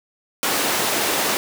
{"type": "high-pass noise", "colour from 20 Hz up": "pink", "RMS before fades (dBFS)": -21, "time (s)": [0.43, 1.37], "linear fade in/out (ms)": 0, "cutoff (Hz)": 330, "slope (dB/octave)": 12, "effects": []}